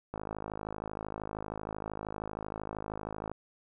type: click train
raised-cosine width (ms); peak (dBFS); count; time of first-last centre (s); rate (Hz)
1; -23; 169; 0.14-3.316; 52.9
effects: none